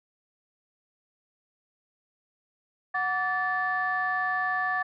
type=tone cluster; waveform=sine; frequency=738 / 1155 / 1752 Hz; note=F#5 / D6 / A6; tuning=-5 / -29 / -8 cents; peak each=-30 / -30 / -27 dBFS; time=2.94-4.83 s; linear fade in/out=10 ms; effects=tanh soft clip ceiling -17 dBFS